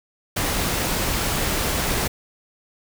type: noise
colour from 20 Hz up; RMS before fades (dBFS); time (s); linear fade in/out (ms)
pink; -23; 0.36-2.08; 10
effects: none